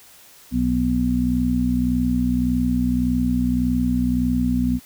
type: harmonic tone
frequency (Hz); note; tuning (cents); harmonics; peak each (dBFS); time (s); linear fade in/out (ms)
61.74; B1; 0; 1 / 2 / 3 / 4; -25 / -28 / -25 / -19; 0.51-4.8; 50
effects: white hiss -48 dBFS RMS until 4.85 s